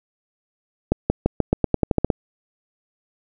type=accelerating click train; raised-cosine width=2 ms; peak=-3 dBFS; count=12; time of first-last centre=0.92-2.102 s; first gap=180 ms; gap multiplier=0.89; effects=none